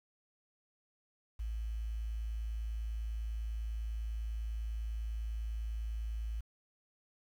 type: tone with quantisation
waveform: sine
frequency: 55 Hz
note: A1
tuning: in tune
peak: -35 dBFS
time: 1.39-6.41 s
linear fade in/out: 10 ms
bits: 10
effects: none